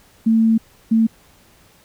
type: tone pair in turn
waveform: sine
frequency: 224.2 / 224.2 Hz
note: A3 / A3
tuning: +33 / +33 cents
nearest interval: unison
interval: 0 cents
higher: neither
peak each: -11 dBFS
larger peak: neither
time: 0.26-0.58 / 0.91-1.07 s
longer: first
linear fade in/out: 10 ms
effects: pink hiss -52 dBFS RMS until 1.84 s